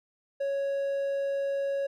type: tone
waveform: triangle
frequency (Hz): 554.4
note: C#5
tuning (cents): 0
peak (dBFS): -25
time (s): 0.4-1.87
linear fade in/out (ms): 10
effects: none